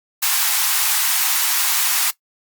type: high-pass noise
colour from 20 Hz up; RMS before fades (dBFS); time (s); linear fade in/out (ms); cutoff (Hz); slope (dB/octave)
white; -18; 0.22-2.11; 10; 770; 48
effects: noise-tail reverb RT60 0.1 s tail -18 dB re dry + Opus 48 kbps